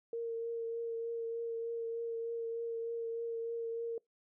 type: tone with vibrato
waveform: sine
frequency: 461.2 Hz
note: A#4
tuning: 19 cents flat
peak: -35 dBFS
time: 0.13-3.98 s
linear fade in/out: 2 ms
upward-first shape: triangle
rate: 3.3 Hz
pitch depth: 18 cents each way
effects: noise-tail reverb RT60 0.2 s tail -26 dB re dry